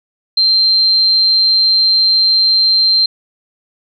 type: tone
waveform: sine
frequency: 4147 Hz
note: C8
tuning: 16 cents flat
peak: -8 dBFS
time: 0.37-3.06 s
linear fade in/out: 5 ms
effects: none